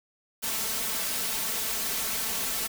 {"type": "noise with comb filter", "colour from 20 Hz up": "white", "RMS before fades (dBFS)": -30, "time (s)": [0.42, 2.68], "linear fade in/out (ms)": 20, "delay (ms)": 4.5, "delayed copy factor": 0.7, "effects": []}